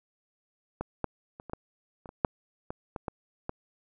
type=clicks; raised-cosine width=1 ms; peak=-18 / -14 / -29 / -28 / -19 / -29 / -28 / -8 / -21 / -21 / -18 / -18 dBFS; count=12; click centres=0.81 / 1.043 / 1.399 / 1.497 / 1.534 / 2.058 / 2.091 / 2.248 / 2.705 / 2.962 / 3.082 / 3.494 s; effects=none